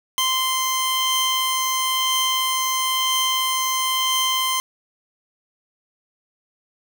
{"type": "tone pair together", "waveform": "sawtooth", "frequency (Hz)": [1041, 3124], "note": ["C6", "G7"], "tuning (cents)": [-9, -7], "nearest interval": "octave + perfect fifth", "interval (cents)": 1902, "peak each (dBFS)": [-18, -19], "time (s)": [0.18, 4.6], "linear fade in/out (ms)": 0, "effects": []}